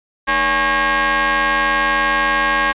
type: ring-modulated tone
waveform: sawtooth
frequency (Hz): 263.3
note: C4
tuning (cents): +11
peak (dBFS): -7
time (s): 0.27-2.73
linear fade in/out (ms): 20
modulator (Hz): 1360
effects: resampled to 8000 Hz